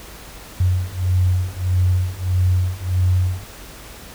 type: beating tone pair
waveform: sine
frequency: 90.4 / 92 Hz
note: F#2 / F#2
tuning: -40 / -9 cents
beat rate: 1.6 Hz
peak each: -19 / -18 dBFS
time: 0.6-3.44 s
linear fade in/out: 5 ms
effects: added 50 Hz sine -43 dBFS peak until 4.14 s + pink hiss -39 dBFS RMS until 4.14 s